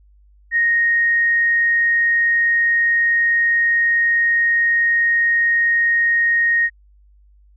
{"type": "tone", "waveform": "sine", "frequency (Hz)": 1864.7, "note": "A#6", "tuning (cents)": 0, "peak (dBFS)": -13, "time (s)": [0.51, 6.7], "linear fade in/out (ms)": 50, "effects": ["added 50 Hz sine -48 dBFS peak until 7.56 s"]}